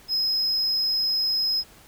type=tone; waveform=triangle; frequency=5110 Hz; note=D#8; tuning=45 cents sharp; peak=-20 dBFS; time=0.08-1.64 s; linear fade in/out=50 ms; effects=pink hiss -51 dBFS RMS until 1.87 s